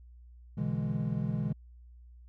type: chord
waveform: triangle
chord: E dominant seventh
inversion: second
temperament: equal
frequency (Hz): 123.47 / 146.83 / 164.81 / 207.7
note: B2 / D3 / E3 / G#3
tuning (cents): 0 / 0 / 0 / 0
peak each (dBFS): -33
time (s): 0.57-1.53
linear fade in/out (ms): 10
effects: added 60 Hz sine -50 dBFS peak until 2.28 s